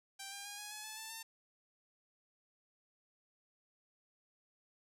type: tone with pitch steps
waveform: 5% pulse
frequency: 785 / 800.6 / 816.4 / 832.6 / 849.2 / 866 / 883.2 / 900.7 Hz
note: G5 / G5 / G#5 / G#5 / G#5 / A5 / A5 / A5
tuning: +2 / +36 / -30 / +4 / +38 / -28 / +6 / +40 cents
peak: -33 dBFS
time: 0.19-1.23 s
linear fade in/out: 10 ms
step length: 130 ms
effects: none